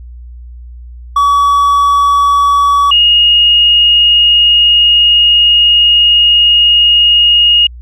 triangle / sine tone pair in turn, 1136 / 2863 Hz, C#6 / F7, +42 / +42 cents, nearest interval octave + major third, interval 1600 cents, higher second, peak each -4 dBFS, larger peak neither, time 1.16-2.91 / 2.91-7.67 s, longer second, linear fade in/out 5 ms, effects added 60 Hz sine -27 dBFS peak until 7.81 s

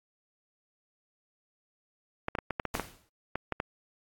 clicks, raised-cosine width 0.5 ms, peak -15 dBFS, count 11, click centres 2.284 / 2.352 / 2.387 / 2.507 / 2.598 / 2.653 / 2.752 / 2.797 / 3.356 / 3.523 / 3.601 s
pink noise with exponential decay, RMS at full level -35 dBFS, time 2.74-3.09 s, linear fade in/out 1 ms, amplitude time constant 76 ms
effects AAC 64 kbps

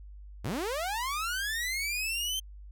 sawtooth linear sweep, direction up, 76.8 to 3136 Hz, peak -27 dBFS, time 0.44-2.4 s, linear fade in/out 10 ms, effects added 50 Hz sine -44 dBFS peak until 2.71 s

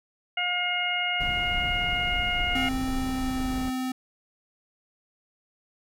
harmonic tone, 714 Hz, F5, 38 cents sharp, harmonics 1 / 2 / 3 / 4, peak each -32 / -33 / -28 / -29 dBFS, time 0.37-2.69 s, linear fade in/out 5 ms
brown noise, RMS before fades -33 dBFS, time 1.2-3.7 s, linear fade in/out 5 ms
square tone with pitch glide, 261.6 to 257.4 Hz, C4 to C4, 0 to -28 cents, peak -28 dBFS, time 2.55-3.92 s, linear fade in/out 5 ms, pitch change -28 cents, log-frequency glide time 2.92-3.77 s
effects none

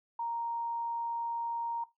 sine tone, 932.3 Hz, A#5, in tune, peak -32 dBFS, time 0.19-1.84 s, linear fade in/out 5 ms, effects noise-tail reverb RT60 0.2 s tail -17 dB re dry

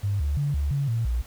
sine tone with pitch steps, 100.4 / 72 / 143.8 / 71.5 / 140.4 / 114.8 / 59.6 Hz, G2 / D2 / D3 / D2 / C#3 / A#2 / A#1, +42 / -34 / -36 / -46 / +22 / -26 / +39 cents, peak -22 dBFS, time 0.03-1.22 s, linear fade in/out 10 ms, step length 170 ms, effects pink hiss -49 dBFS RMS until 1.26 s

